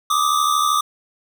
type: tone pair together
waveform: square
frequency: 1174.7 / 1247.5 Hz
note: D6 / D#6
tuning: 0 / +4 cents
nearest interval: minor second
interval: 104 cents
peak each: -18 / -21 dBFS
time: 0.1-0.81 s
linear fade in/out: 5 ms
effects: none